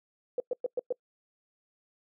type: tone bursts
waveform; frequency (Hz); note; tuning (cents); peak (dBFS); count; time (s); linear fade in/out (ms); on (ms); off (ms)
sine; 495.9; B4; +7; -26; 5; 0.38-0.925; 2; 21; 110
effects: noise-tail reverb RT60 0.1 s tail -26 dB re dry